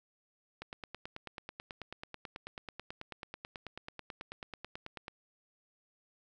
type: click train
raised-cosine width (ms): 0.3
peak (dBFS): -26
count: 42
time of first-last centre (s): 0.62-5.081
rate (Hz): 9.19
effects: none